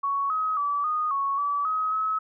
sine tone with pitch steps, 1115 / 1269 / 1152 / 1235 / 1107 / 1150 / 1269 / 1286 Hz, C#6 / D#6 / D6 / D#6 / C#6 / D6 / D#6 / E6, +10 / +34 / -34 / -13 / -3 / -37 / +34 / -43 cents, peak -23 dBFS, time 0.03-2.19 s, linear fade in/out 10 ms, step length 270 ms, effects none

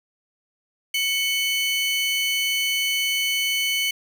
40% pulse tone pair together, 2217 / 3020 Hz, C#7 / F#7, 0 / +35 cents, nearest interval perfect fourth, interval 535 cents, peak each -23 dBFS, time 0.94-3.91 s, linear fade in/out 5 ms, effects none

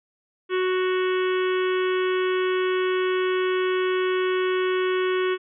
harmonic tone with a mistuned harmonic, 370 Hz, F#4, in tune, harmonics 1 / 3 / 4 / 5 / 6 / 7 / 8 / 9, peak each -21 / -31 / -33 / -35 / -37 / -38 / -39 / -40 dBFS, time 0.49-5.38 s, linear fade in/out 50 ms, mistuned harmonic 7, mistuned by +24 cents, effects none

